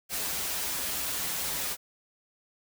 white noise with comb filter, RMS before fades -32 dBFS, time 0.09-1.77 s, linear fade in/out 50 ms, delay 8.6 ms, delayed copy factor -0.7, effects none

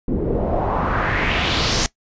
pink noise with low-pass filter sweep, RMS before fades -20 dBFS, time 0.08-1.86 s, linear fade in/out 0 ms, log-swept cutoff 300 to 6500 Hz, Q 2.5, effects noise-tail reverb RT60 0.1 s tail -19 dB re dry + resampled to 16000 Hz

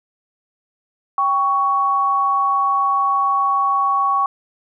sine tone pair together, 789 / 1115.8 Hz, G5 / C#6, +11 / +11 cents, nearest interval tritone, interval 600 cents, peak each -22 / -15 dBFS, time 1.18-4.26 s, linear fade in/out 2 ms, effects none

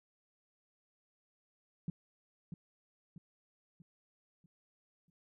sine tone with echo, 167.4 Hz, E3, 27 cents sharp, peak -33 dBFS, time 1.88-1.9 s, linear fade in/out 2 ms, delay 640 ms, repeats 5, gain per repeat -7 dB, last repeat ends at 5.1 s, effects none

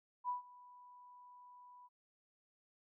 sine tone with ADSR envelope, 987 Hz, B5, 1 cent flat, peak -34 dBFS, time 0.24-1.89 s, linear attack 49 ms, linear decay 130 ms, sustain -22 dB, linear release 33 ms, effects none

